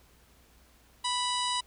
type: harmonic tone with a mistuned harmonic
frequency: 987.8 Hz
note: B5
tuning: in tune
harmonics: 1 / 2 / 3 / 4 / 5 / 6 / 7 / 8 / 9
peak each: -31 / -41 / -35 / -34 / -39 / -47 / -47 / -45 / -39 dBFS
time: 1.04-1.61 s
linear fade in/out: 10 ms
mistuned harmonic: 4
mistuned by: -18 cents
effects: added 60 Hz sine -62 dBFS peak until 1.66 s + pink hiss -62 dBFS RMS until 1.66 s